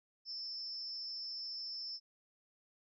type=tone with amplitude modulation; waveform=sine; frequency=5274 Hz; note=E8; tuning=in tune; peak=-37 dBFS; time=0.25-2 s; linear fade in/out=50 ms; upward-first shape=sine; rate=266 Hz; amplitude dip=80%; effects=none